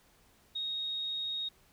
sine tone, 3746 Hz, A#7, 8 cents sharp, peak -33 dBFS, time 0.55-1.49 s, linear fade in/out 10 ms, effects pink hiss -65 dBFS RMS until 1.72 s

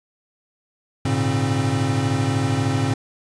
square tone cluster, 103.7 / 116.6 / 140.1 / 267.1 Hz, G#2 / A#2 / C#3 / C4, -2 / +1 / +19 / +36 cents, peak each -25 dBFS, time 1.05-2.94 s, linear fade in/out 5 ms, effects resampled to 22050 Hz + 9-bit

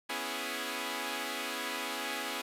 5% pulse chord, C# minor seventh, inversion third, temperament equal, 246.9 / 277.2 / 329.6 / 415.3 Hz, B3 / C#4 / E4 / G#4, 0 / 0 / 0 / 0 cents, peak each -29 dBFS, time 0.09-2.42 s, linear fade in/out 10 ms, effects resampled to 32000 Hz + 10-bit

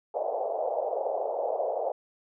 pink band-pass noise, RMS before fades -30 dBFS, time 0.14-1.92 s, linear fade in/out 5 ms, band 490 to 760 Hz, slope 48 dB/octave, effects none

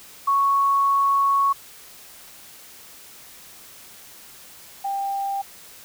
sine tone pair in turn, 1108.7 / 791.1 Hz, C#6 / G5, 0 / +16 cents, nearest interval tritone, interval 584 cents, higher first, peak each -16 / -23 dBFS, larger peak first, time 0.27-1.53 / 4.84-5.42 s, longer first, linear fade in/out 10 ms, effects white hiss -45 dBFS RMS until 5.84 s

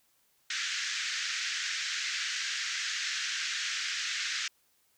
pink band-pass noise, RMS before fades -34 dBFS, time 0.5-4.48 s, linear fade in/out 5 ms, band 1500 to 6900 Hz, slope 48 dB/octave, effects white hiss -70 dBFS RMS until 4.97 s

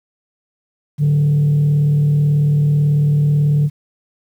sine tone with frequency modulation, 146.83 Hz, D3, in tune, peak -9 dBFS, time 0.98-3.7 s, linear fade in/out 50 ms, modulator 38.2 Hz, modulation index 0.25, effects tanh soft clip ceiling -9 dBFS + 8-bit

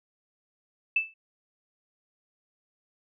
sine tone with exponential decay, 2637 Hz, E7, in tune, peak -18 dBFS, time 0.96-1.14 s, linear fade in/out 5 ms, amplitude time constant 37 ms, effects none

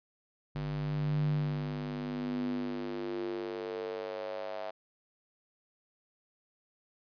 square tone with high-pass filter sweep, 49.71 Hz, G1, 25 cents sharp, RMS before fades -35 dBFS, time 0.55-4.71 s, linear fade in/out 10 ms, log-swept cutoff 110 to 650 Hz, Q 5.5, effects resampled to 11025 Hz

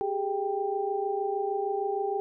sine tone cluster, 390.5 / 417 / 788 Hz, G4 / G#4 / G5, -7 / +7 / +9 cents, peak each -31 dBFS, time 0.01-2.2 s, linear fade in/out 0 ms, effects none

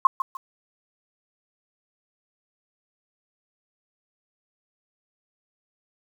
sine tone with echo, 1065 Hz, C6, 30 cents sharp, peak -10 dBFS, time 0.05-0.07 s, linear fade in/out 2 ms, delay 150 ms, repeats 2, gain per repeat -11 dB, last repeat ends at 0.37 s, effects 8-bit

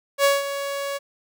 sawtooth tone with ADSR envelope, 560 Hz, C#5, 18 cents sharp, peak -10 dBFS, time 0.18-0.99 s, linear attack 63 ms, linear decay 180 ms, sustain -12 dB, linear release 26 ms, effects none

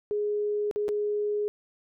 sine tone with dropouts, 416.3 Hz, G#4, 4 cents sharp, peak -25 dBFS, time 0.11-1.48 s, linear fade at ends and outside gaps 0 ms, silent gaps 0.712-0.76 / 0.882-0.889 s, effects none

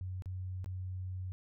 sine tone with dropouts, 92.5 Hz, F#2, in tune, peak -37 dBFS, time 0.01-1.32 s, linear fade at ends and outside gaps 0 ms, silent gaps 0.222-0.258 / 0.644-0.66 s, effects none

